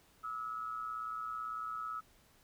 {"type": "tone with amplitude modulation", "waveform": "sine", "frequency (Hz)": 1291, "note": "E6", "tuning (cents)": -37, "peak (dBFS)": -35, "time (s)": [0.23, 2.01], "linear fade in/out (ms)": 20, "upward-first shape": "sine", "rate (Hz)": 118, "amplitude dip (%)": 60, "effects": ["pink hiss -66 dBFS RMS until 2.43 s"]}